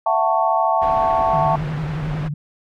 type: chord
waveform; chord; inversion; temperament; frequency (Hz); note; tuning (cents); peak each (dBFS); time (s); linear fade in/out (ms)
sine; F# minor seventh; third; just; 666 / 740 / 888 / 1110; E5 / F#5 / A5 / C#6; +18 / 0 / +16 / +2; -20 / -21 / -19 / -22; 0.06-1.56; 5
type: low-pass noise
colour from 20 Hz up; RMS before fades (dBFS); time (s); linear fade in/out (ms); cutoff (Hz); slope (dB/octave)
pink; -31; 0.81-2.29; 20; 2000; 12
type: tone with vibrato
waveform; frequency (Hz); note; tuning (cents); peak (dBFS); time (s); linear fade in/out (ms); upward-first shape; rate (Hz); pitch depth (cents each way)
sine; 152.1; D#3; -39; -22; 1.33-2.34; 5; triangle; 11; 130
effects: none